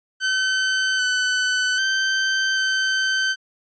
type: tone with pitch steps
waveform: sawtooth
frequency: 1530 / 1505 / 1552 / 1542 Hz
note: G6 / F#6 / G6 / G6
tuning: -42 / +29 / -18 / -29 cents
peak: -15 dBFS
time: 0.2-3.36 s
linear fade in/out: 50 ms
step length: 790 ms
effects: resampled to 16000 Hz